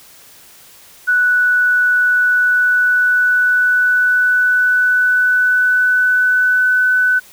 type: tone with pitch glide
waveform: sine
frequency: 1480 to 1500.7 Hz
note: F#6 to F#6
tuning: 0 to +24 cents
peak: -10 dBFS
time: 1.07-7.2 s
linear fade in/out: 20 ms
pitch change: +24 cents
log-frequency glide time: 1.98-6.94 s
effects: white hiss -43 dBFS RMS until 7.32 s